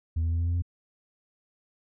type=tone with pitch steps; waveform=sine; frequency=81.5 / 82.59 / 83.69 / 84.81 / 85.95 / 87.1 Hz; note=E2 / E2 / E2 / E2 / F2 / F2; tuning=-19 / +4 / +27 / +50 / -27 / -4 cents; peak=-21 dBFS; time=0.16-0.622 s; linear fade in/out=10 ms; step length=77 ms; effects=tanh soft clip ceiling -23 dBFS